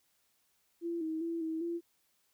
sine tone with pitch steps, 339.2 / 318.2 / 334 / 321.2 / 340.2 Hz, E4 / D#4 / E4 / E4 / F4, +50 / +39 / +23 / -45 / -45 cents, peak -33 dBFS, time 0.81-1.81 s, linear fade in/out 50 ms, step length 200 ms, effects white hiss -74 dBFS RMS until 2.33 s

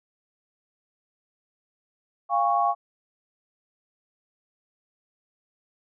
sine chord, Db major, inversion first, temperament equal with one note detuned, 698.5 / 809.3 / 1108.7 Hz, F5 / Ab5 / Db6, 0 / -45 / 0 cents, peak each -24 dBFS, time 2.29-2.75 s, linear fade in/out 50 ms, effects none

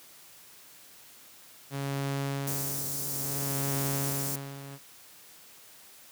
sawtooth tone with tremolo, 138.59 Hz, C#3, in tune, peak -25 dBFS, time 1.7-4.79 s, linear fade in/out 50 ms, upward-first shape sine, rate 0.59 Hz, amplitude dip 75%
white band-stop noise, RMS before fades -34 dBFS, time 2.47-4.36 s, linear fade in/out 5 ms, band 420 to 5100 Hz, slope 24 dB/octave
effects white hiss -53 dBFS RMS until 6.11 s + high-pass 80 Hz 12 dB/octave

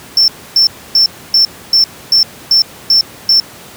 triangle tone bursts, 5380 Hz, E8, 34 cents sharp, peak -4 dBFS, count 9, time 0.17-3.4 s, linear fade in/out 2 ms, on 110 ms, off 280 ms, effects pink hiss -34 dBFS RMS until 3.76 s + high-pass 100 Hz 12 dB/octave

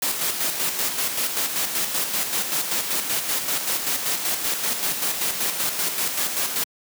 white noise with tremolo, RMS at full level -23 dBFS, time 0.02-6.64 s, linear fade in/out 5 ms, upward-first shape square, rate 5.2 Hz, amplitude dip 45%, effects high-pass 150 Hz 12 dB/octave

